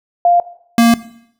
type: tone pair in turn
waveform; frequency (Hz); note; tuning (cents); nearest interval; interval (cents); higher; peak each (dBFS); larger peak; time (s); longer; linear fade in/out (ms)
sine / square; 698.5 / 232.5; F5 / A#3; 0 / -4; octave + perfect fifth; 1904; first; -7; neither; 0.25-0.4 / 0.78-0.94; second; 2
effects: noise-tail reverb RT60 0.7 s tail -17 dB re dry